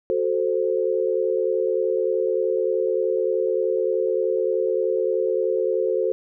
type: chord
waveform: sine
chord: F# diminished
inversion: none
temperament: equal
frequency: 370 / 440 / 523.3 Hz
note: F#4 / A4 / C5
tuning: 0 / 0 / 0 cents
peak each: -24 / -23 / -24 dBFS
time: 0.1-6.12 s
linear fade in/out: 0 ms
effects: none